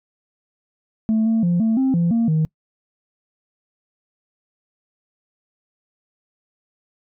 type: tone with pitch steps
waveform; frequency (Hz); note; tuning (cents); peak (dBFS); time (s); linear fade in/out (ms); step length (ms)
sine; 220.1 / 224.8 / 173.9 / 223.3 / 264.5 / 170.4 / 230.6 / 157.3; A3 / A3 / F3 / A3 / C4 / F3 / A#3 / D#3; +1 / +37 / -7 / +26 / +19 / -42 / -19 / +19; -13; 1.09-2.45; 0; 170
effects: noise-tail reverb RT60 0.1 s tail -26 dB re dry + tanh soft clip ceiling -13 dBFS